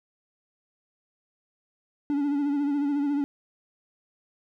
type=tone with vibrato; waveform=triangle; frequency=286.3 Hz; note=D4; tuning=44 cents flat; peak=-21 dBFS; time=2.1-3.24 s; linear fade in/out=0 ms; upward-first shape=sine; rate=14 Hz; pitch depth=48 cents each way; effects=none